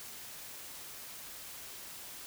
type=silence; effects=white hiss -47 dBFS RMS until 2.26 s